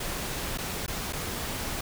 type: noise with dropouts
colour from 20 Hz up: pink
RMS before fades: -33 dBFS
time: 0-1.81 s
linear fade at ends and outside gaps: 5 ms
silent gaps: 0.576-0.583 / 0.864-0.879 / 1.126-1.131 s
effects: none